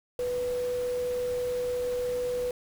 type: tone in noise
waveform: sine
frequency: 493.9 Hz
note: B4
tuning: in tune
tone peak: -27 dBFS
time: 0.19-2.51 s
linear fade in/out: 2 ms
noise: pink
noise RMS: -44 dBFS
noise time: 0.19-2.51 s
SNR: +14 dB
effects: none